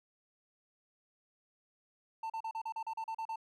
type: tone bursts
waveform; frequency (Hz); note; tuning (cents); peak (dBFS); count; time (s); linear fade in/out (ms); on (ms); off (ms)
triangle; 894; A5; +27; -34; 11; 2.23-3.359; 5; 69; 37
effects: none